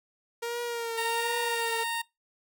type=tone with vibrato; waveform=sawtooth; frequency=466.2 Hz; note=A#4; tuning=in tune; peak=-27 dBFS; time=0.42-1.84 s; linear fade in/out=10 ms; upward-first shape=triangle; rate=1.3 Hz; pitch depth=50 cents each way
type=tone; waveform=15% pulse; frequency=924 Hz; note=A#5; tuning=16 cents flat; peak=-23 dBFS; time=0.97-2.02 s; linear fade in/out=10 ms
effects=noise-tail reverb RT60 0.2 s tail -22 dB re dry